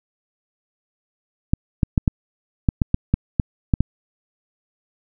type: clicks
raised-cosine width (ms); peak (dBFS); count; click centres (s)
5; -3; 11; 1.535 / 1.832 / 1.978 / 2.078 / 2.688 / 2.818 / 2.944 / 3.14 / 3.398 / 3.738 / 3.806
effects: none